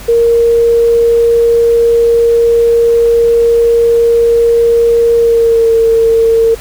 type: tone with pitch glide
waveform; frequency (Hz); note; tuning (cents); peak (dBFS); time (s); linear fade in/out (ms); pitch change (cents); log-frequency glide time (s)
sine; 466.2 to 455; A#4 to A#4; 0 to -42; -5; 0.08-6.55; 10; -42; 5.17-5.74
effects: added 50 Hz sine -29 dBFS peak until 6.6 s + pink hiss -31 dBFS RMS until 6.6 s